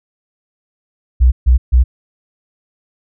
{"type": "tone bursts", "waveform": "sine", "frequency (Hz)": 62.1, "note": "B1", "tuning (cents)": 10, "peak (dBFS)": -5, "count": 3, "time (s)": [1.2, 1.84], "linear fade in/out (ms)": 20, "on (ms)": 120, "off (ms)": 140, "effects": []}